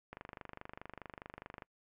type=click train; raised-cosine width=0.5 ms; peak=-30 dBFS; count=38; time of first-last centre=0.13-1.622 s; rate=24.8 Hz; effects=noise-tail reverb RT60 0.1 s tail -25 dB re dry